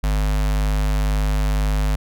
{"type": "tone with notch filter", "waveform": "square", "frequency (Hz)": 51, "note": "G#1", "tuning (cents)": -31, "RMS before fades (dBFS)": -19, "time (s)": [0.03, 1.96], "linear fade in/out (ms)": 10, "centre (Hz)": 360, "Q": 1.8, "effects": []}